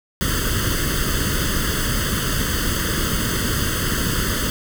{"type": "noise with comb filter", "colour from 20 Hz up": "pink", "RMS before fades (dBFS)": -21, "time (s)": [0.21, 4.5], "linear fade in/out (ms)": 0, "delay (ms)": 0.63, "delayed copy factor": 0.95, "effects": []}